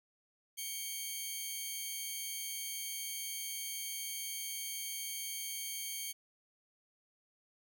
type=tone pair together; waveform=10% pulse; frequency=2244 / 3173 Hz; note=C#7 / G7; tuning=+21 / +20 cents; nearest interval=tritone; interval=599 cents; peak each=-35 / -32 dBFS; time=0.57-6.13 s; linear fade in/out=20 ms; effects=none